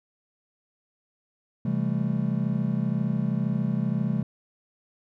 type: chord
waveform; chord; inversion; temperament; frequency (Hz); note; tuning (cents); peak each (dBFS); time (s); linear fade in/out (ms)
triangle; A minor seventh; first; just; 132 / 165 / 198 / 220; C3 / E3 / G3 / A3; +16 / +2 / +18 / 0; -27; 1.65-4.23; 5
effects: none